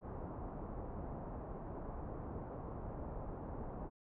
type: low-pass noise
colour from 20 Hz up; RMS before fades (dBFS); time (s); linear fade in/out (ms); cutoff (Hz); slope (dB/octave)
pink; -45; 0.01-3.9; 50; 1000; 24
effects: none